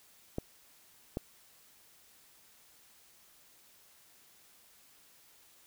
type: clicks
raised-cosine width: 2 ms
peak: -20 dBFS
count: 2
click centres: 0.384 / 1.171 s
effects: white hiss -62 dBFS RMS until 5.66 s